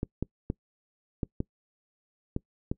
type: clicks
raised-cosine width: 3 ms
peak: -16 dBFS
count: 7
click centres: 0.031 / 0.226 / 0.501 / 1.232 / 1.404 / 2.364 / 2.715 s
effects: noise-tail reverb RT60 0.1 s tail -24 dB re dry